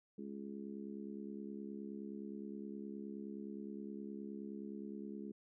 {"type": "harmonic tone", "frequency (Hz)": 69.6, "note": "C#2", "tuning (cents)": 8, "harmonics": [3, 4, 5, 6], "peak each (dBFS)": [-46, -51, -51, -53], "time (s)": [0.18, 5.32], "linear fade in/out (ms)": 5, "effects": []}